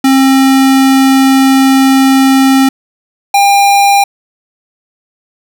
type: tone pair in turn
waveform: square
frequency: 267.4 / 801.3 Hz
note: C4 / G5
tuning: +38 / +38 cents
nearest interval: octave + perfect fifth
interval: 1900 cents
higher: second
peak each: -5 dBFS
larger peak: neither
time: 0.04-2.69 / 3.34-4.04 s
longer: first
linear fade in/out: 5 ms
effects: none